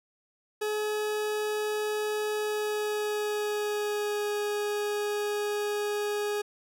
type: tone with pitch glide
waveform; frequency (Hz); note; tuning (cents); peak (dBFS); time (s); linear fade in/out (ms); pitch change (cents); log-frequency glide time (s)
40% pulse; 423.9 to 415.2; G#4 to G#4; +35 to 0; -27; 0.61-6.42; 10; -35; 2.35-4.29
effects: none